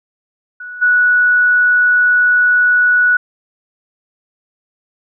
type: tone with level steps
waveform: sine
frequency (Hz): 1471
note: F#6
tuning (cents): -11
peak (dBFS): -26 / -8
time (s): 0.6-3.17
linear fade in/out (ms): 5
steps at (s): 0.81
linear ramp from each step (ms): 20
effects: none